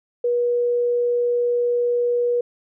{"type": "tone", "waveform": "sine", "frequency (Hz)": 482.6, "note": "B4", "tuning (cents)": -40, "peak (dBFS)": -17, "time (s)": [0.24, 2.41], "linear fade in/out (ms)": 5, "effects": []}